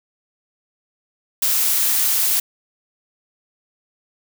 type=noise; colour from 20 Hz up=blue; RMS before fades=-18 dBFS; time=1.42-2.4 s; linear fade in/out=5 ms; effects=none